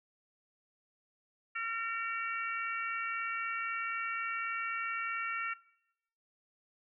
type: harmonic tone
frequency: 456.4 Hz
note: A#4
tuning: 37 cents flat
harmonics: 3 / 4 / 5 / 6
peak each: -37 / -40 / -40 / -43 dBFS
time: 1.55-5.54 s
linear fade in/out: 10 ms
effects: noise-tail reverb RT60 0.8 s tail -20 dB re dry